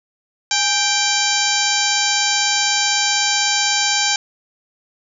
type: harmonic tone with a mistuned harmonic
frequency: 784 Hz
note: G5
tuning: in tune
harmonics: 1 / 2 / 3 / 4 / 5 / 6 / 7 / 8 / 9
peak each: -24 / -24 / -24 / -24 / -24 / -24 / -24 / -24 / -24 dBFS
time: 0.51-4.16 s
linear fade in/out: 2 ms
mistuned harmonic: 1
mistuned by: +96 cents
effects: none